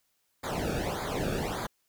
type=noise with flanger; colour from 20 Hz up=brown; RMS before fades=-32 dBFS; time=0.43-1.67 s; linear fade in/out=10 ms; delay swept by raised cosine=0.35 to 1.01 ms; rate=1.7 Hz; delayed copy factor=-0.95; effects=white hiss -74 dBFS RMS until 1.88 s